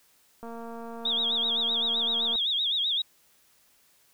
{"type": "click train", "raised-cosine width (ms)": 1, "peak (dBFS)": -28, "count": 446, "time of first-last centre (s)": [0.43, 2.356], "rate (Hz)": 231}
{"type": "tone with vibrato", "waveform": "sine", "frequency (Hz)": 3520, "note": "A7", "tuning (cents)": 0, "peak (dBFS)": -24, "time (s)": [1.05, 3.02], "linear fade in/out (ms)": 5, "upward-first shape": "sine", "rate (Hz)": 7.8, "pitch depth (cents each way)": 150}
{"effects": ["white hiss -63 dBFS RMS until 4.13 s"]}